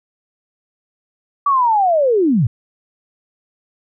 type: linear sweep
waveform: sine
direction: down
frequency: 1160 to 97.1 Hz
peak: -11 dBFS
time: 1.46-2.47 s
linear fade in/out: 5 ms
effects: none